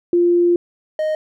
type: tone pair in turn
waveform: sine / triangle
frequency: 348.2 / 620.4 Hz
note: F4 / D#5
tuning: -5 / -5 cents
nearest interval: minor seventh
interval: 1000 cents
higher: second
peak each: -11 / -15 dBFS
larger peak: first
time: 0.13-0.56 / 0.99-1.15 s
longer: first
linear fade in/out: 2 ms
effects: none